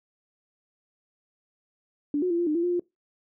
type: tone with pitch steps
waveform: sine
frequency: 290.8 / 363.4 / 340.8 / 347.2 / 303.3 / 339.9 / 353.5 / 351.3 Hz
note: D4 / F#4 / F4 / F4 / D#4 / F4 / F4 / F4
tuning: -17 / -31 / -42 / -10 / -44 / -47 / +21 / +10 cents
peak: -22 dBFS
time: 2.14-2.796 s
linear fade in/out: 2 ms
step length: 82 ms
effects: noise-tail reverb RT60 0.2 s tail -23 dB re dry